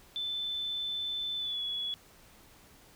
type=tone with pitch glide; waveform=sine; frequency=3523 to 3385 Hz; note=A7 to G#7; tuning=+1 to +32 cents; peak=-32 dBFS; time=0.16-1.94 s; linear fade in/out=0 ms; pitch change=-69 cents; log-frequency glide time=1.37-1.62 s; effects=pink hiss -58 dBFS RMS until 2.95 s